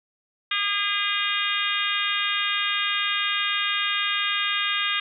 harmonic tone, 406.9 Hz, G#4, 35 cents flat, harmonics 3 / 4 / 5 / 6 / 7 / 8 / 9, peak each -30 / -30 / -30 / -30 / -30 / -30 / -30 dBFS, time 0.51-5 s, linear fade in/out 5 ms, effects none

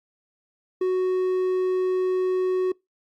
triangle tone, 370 Hz, F#4, in tune, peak -18 dBFS, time 0.81-2.72 s, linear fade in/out 5 ms, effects noise-tail reverb RT60 0.2 s tail -25 dB re dry + Opus 48 kbps

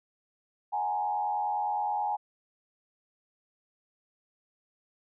sine tone with frequency modulation, 830.6 Hz, G#5, in tune, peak -27 dBFS, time 0.72-2.17 s, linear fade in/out 20 ms, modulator 89.5 Hz, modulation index 0.85, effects none

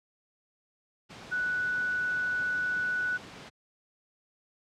sine tone in noise, 1480 Hz, F#6, in tune, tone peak -27 dBFS, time 1.31-3.18 s, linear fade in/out 20 ms, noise pink, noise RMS -45 dBFS, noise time 1.09-3.5 s, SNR +15 dB, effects high-pass 100 Hz 12 dB/octave + low-pass 5000 Hz 12 dB/octave

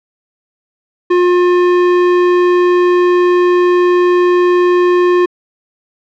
square tone, 356.3 Hz, F4, 35 cents sharp, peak -8 dBFS, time 1.1-5.26 s, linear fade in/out 10 ms, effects low-pass 2000 Hz 12 dB/octave

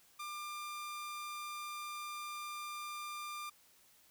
sawtooth tone, 1195 Hz, D6, 30 cents sharp, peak -38 dBFS, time 0.19-3.5 s, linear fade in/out 10 ms, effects white hiss -66 dBFS RMS until 4.1 s

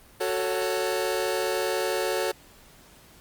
sawtooth chord, F# minor, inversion none, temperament just, 370 / 444 / 555 Hz, F#4 / A4 / C#5, 0 / +16 / +2 cents, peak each -25 dBFS, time 0.2-2.32 s, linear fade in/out 10 ms, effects pink hiss -53 dBFS RMS until 3.2 s + Opus 32 kbps

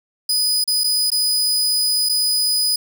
sawtooth tone with dropouts, 4978 Hz, D#8, in tune, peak -13 dBFS, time 0.29-2.76 s, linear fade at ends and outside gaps 5 ms, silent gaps 0.641-0.676 / 0.837-0.841 / 1.103-1.117 / 2.09-2.094 s, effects none

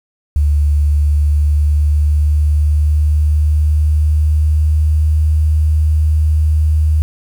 sine tone with pitch glide, 73.42 to 77.07 Hz, D2 to D#2, 0 to -16 cents, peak -9 dBFS, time 0.36-7.02 s, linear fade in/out 0 ms, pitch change +84 cents, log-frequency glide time 0.66-5.24 s, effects 7-bit

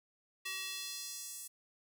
square tone with high-pass filter sweep, 380 Hz, F#4, 46 cents sharp, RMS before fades -43 dBFS, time 0.45-1.48 s, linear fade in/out 10 ms, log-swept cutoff 2300 to 8700 Hz, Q 1.4, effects none

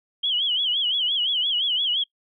sine tone with vibrato, 3136 Hz, G7, in tune, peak -20 dBFS, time 0.23-2.04 s, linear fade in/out 10 ms, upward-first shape sine, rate 5.8 Hz, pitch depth 140 cents each way, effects noise-tail reverb RT60 0.1 s tail -25 dB re dry

